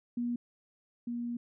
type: tone pair in turn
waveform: sine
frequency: 240.2 / 238.4 Hz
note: B3 / A#3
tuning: -48 / +39 cents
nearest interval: unison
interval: 13 cents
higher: first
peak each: -30 / -33 dBFS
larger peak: first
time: 0.17-0.36 / 1.07-1.37 s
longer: second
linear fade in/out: 5 ms
effects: none